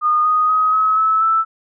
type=tone with pitch steps; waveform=sine; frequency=1225 / 1243.5 / 1262.4 / 1281.5 / 1300.8 / 1320.5 Hz; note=D#6 / D#6 / D#6 / E6 / E6 / E6; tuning=-27 / -1 / +25 / -49 / -23 / +3 cents; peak=-12 dBFS; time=0.01-1.45 s; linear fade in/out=50 ms; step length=240 ms; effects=none